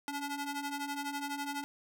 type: ring-modulated tone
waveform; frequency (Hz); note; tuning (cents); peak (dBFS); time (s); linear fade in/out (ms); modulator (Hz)
sawtooth; 574; D5; -40; -29; 0.08-1.64; 0; 293
effects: none